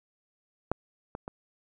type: clicks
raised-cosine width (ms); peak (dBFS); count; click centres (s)
1; -12 / -22 / -23; 3; 0.716 / 1.151 / 1.279
effects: none